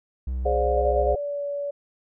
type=tone with vibrato; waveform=triangle; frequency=63.7 Hz; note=C2; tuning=46 cents flat; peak=-23 dBFS; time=0.27-1.15 s; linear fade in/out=5 ms; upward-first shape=sine; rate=5.6 Hz; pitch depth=18 cents each way
type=chord; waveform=sine; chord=D half-diminished seventh; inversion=second; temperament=equal with one note detuned; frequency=415.3 / 523.3 / 587.3 / 714.8 Hz; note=Ab4 / C5 / D5 / F5; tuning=0 / 0 / 0 / +40 cents; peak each=-26 dBFS; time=0.45-1.16 s; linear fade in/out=10 ms
type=tone with pitch glide; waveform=sine; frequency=578 to 571.4 Hz; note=D5 to D5; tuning=-28 to -48 cents; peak=-26 dBFS; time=0.77-1.71 s; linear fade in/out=10 ms; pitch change=-20 cents; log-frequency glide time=1.17-1.45 s
effects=none